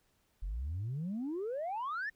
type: exponential sweep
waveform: sine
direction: up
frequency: 42.04 to 1847 Hz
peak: -33 dBFS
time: 0.42-2.1 s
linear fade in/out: 10 ms
effects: tanh soft clip ceiling -32 dBFS + pink hiss -74 dBFS RMS until 2.15 s